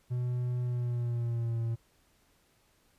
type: tone with pitch glide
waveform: triangle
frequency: 123.47 to 115.2 Hz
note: B2 to A#2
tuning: 0 to -20 cents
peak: -27 dBFS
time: 0.1-1.76 s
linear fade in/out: 20 ms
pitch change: -120 cents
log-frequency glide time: 0.62-1.59 s
effects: pink hiss -68 dBFS RMS until 2.98 s + resampled to 32000 Hz